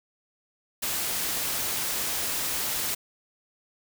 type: noise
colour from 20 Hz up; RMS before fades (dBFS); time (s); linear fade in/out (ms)
white; -29; 0.82-2.95; 10
effects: none